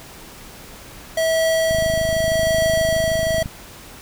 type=tone with tremolo; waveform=square; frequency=649 Hz; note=E5; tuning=27 cents flat; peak=-16 dBFS; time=1.17-3.43 s; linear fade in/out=5 ms; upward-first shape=triangle; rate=0.85 Hz; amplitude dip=30%
type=click train; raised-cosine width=5 ms; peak=-15 dBFS; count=47; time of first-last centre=1.71-3.459 s; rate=26.3 Hz
effects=pink hiss -40 dBFS RMS until 4.01 s